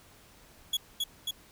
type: tone with echo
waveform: 40% pulse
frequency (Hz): 3357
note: G#7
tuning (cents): +18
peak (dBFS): -25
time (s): 0.73-0.77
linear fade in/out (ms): 5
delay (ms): 270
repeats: 2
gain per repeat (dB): -2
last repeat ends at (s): 1.31
effects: pink hiss -57 dBFS RMS until 1.51 s